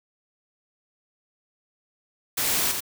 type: noise with echo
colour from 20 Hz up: white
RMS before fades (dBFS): -25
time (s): 2.37-2.72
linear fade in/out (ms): 10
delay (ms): 86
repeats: 1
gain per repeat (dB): -4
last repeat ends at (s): 2.806
effects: none